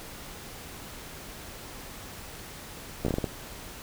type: slowing click train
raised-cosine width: 2 ms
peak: -14 dBFS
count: 7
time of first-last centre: 3.05-3.242 s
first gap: 14 ms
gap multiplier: 1.33
effects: pink hiss -43 dBFS RMS until 3.82 s